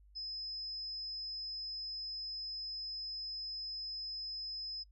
sine tone, 5100 Hz, D#8, 42 cents sharp, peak -39 dBFS, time 0.15-4.84 s, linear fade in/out 20 ms, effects noise-tail reverb RT60 0.1 s tail -21 dB re dry + added 50 Hz sine -59 dBFS peak until 4.91 s

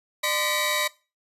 sawtooth tone cluster, 601 / 1027 / 1943 / 2280 / 3825 Hz, D5 / C6 / B6 / C#7 / A#7, +40 / -33 / -29 / +48 / +44 cents, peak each -26 dBFS, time 0.23-0.88 s, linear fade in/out 10 ms, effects noise-tail reverb RT60 0.3 s tail -20 dB re dry + resampled to 32000 Hz

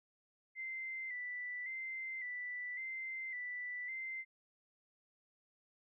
sine tone with vibrato, 2027 Hz, B6, 45 cents sharp, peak -40 dBFS, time 0.55-4.25 s, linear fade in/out 50 ms, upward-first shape square, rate 0.9 Hz, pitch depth 44 cents each way, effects none

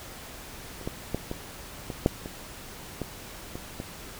clicks, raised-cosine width 2 ms, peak -28 / -17 / -14 / -18 / -19 / -6 / -22 / -17 / -22 / -20 dBFS, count 10, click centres 0.813 / 0.875 / 1.146 / 1.314 / 1.902 / 2.061 / 2.259 / 3.017 / 3.555 / 3.801 s, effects pink hiss -43 dBFS RMS until 4.19 s

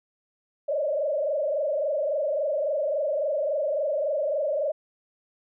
sine tone with frequency modulation, 587.3 Hz, D5, in tune, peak -23 dBFS, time 0.68-4.72 s, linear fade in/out 10 ms, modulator 23.6 Hz, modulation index 1.9, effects none

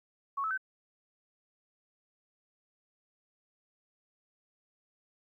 sine tone with pitch steps, 1108.7 / 1303.3 / 1532.1 Hz, C#6 / E6 / G6, 0 / -20 / -40 cents, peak -30 dBFS, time 0.37-0.577 s, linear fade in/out 10 ms, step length 69 ms, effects 12-bit

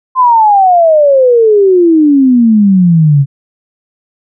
sine exponential sweep, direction down, 1046.5 to 135.2 Hz, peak -3 dBFS, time 0.15-3.26 s, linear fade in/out 50 ms, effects none

